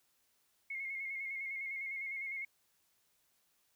sine tone with vibrato, 2157 Hz, C#7, 48 cents flat, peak -38 dBFS, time 0.7-2.45 s, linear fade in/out 5 ms, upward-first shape square, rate 9.9 Hz, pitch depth 33 cents each way, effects white hiss -75 dBFS RMS until 3.75 s

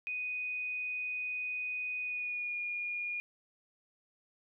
sine tone with pitch glide, 2489 to 2432 Hz, D#7 to D#7, 0 to -40 cents, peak -34 dBFS, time 0.07-3.2 s, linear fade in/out 0 ms, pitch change -40 cents, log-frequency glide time 2-2.57 s, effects none

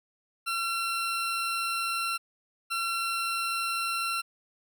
20% pulse tone pair in turn, 1358 / 1358 Hz, F6 / F6, -49 / -49 cents, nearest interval unison, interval 0 cents, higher neither, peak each -23 dBFS, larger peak neither, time 0.46-2.18 / 2.7-4.22 s, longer first, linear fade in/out 20 ms, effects none

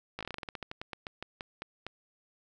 slowing click train, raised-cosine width 0.3 ms, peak -22 dBFS, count 20, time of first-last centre 0.19-1.866 s, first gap 17 ms, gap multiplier 1.16, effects none

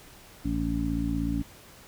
harmonic tone, 56.5 Hz, A1, 47 cents sharp, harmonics 1 / 2 / 3 / 4 / 5, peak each -31 / -36 / -34 / -34 / -29 dBFS, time 0.44-1.43 s, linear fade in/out 20 ms, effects pink hiss -51 dBFS RMS until 1.87 s

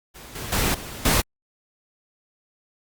pink noise with level steps, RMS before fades -42 / -33 / -22 / -36 / -19 dBFS, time 0.14-1.22 s, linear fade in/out 20 ms, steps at 0.35 / 0.52 / 0.74 / 1.05 s, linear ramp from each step 5 ms, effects Opus 48 kbps

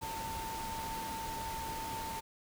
sine tone in noise, 898 Hz, A5, 35 cents sharp, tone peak -39 dBFS, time 0.01-2.21 s, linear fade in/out 20 ms, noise pink, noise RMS -43 dBFS, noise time 0.01-2.21 s, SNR +1 dB, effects none

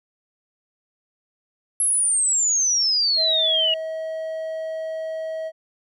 sine exponential sweep, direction down, 11175 to 2846 Hz, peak -17 dBFS, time 1.8-3.74 s, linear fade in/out 2 ms
triangle tone, 640 Hz, D#5, 49 cents sharp, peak -24 dBFS, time 3.16-5.52 s, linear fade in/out 50 ms
effects none

